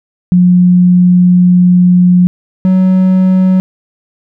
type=tone pair in turn; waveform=sine / triangle; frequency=179.2 / 186.54 Hz; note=F3 / F#3; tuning=+45 / +14 cents; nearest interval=minor second; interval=69 cents; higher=second; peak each=-3 dBFS; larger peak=neither; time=0.32-2.27 / 2.65-3.6 s; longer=first; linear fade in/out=0 ms; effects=none